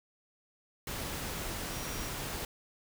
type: tone in noise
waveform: sine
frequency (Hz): 5700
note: F8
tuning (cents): +34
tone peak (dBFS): -48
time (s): 1.71-2.09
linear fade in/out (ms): 2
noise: pink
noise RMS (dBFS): -38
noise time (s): 0.87-2.45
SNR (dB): -13
effects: none